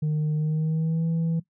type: tone with pitch glide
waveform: sine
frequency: 152.7 to 164.61 Hz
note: D#3 to E3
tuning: -32 to -2 cents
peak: -19 dBFS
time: 0.02-1.4 s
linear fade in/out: 10 ms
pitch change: +130 cents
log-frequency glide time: 0.36-1.06 s
effects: noise-tail reverb RT60 0.1 s tail -18 dB re dry + tanh soft clip ceiling -21 dBFS